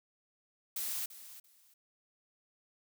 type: noise with echo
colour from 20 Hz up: blue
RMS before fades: -37 dBFS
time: 0.76-1.06 s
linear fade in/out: 5 ms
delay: 340 ms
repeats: 2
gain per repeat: -14 dB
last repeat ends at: 1.74 s
effects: none